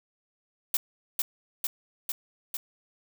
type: noise with echo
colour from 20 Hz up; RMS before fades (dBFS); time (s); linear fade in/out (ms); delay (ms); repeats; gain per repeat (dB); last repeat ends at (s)
blue; -25; 0.74-0.77; 2; 450; 4; -2; 2.57
effects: none